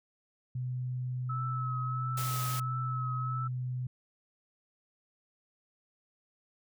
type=tone; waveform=sine; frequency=126 Hz; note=B2; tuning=35 cents sharp; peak=-32 dBFS; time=0.55-3.87 s; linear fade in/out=5 ms
type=tone with vibrato; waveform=sine; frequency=1297 Hz; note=E6; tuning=28 cents flat; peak=-35 dBFS; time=1.29-3.48 s; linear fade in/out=10 ms; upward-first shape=triangle; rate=1.5 Hz; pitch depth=37 cents each way
type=noise; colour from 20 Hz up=white; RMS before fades=-39 dBFS; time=2.17-2.6 s; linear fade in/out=5 ms
effects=none